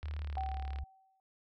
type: click train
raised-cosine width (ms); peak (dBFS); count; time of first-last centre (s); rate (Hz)
0.3; -33; 29; 0.03-0.787; 37
type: tone with pitch glide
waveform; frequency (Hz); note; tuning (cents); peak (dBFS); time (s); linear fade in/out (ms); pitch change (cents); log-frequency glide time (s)
sine; 75.1 to 68.87; D2 to C#2; +39 to -11; -36; 0.03-0.84; 5; -150; 0.21-0.48
type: tone with exponential decay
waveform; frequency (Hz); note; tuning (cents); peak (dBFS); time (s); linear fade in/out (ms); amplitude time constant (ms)
sine; 766; G5; -40; -33; 0.37-1.2; 1; 180
effects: none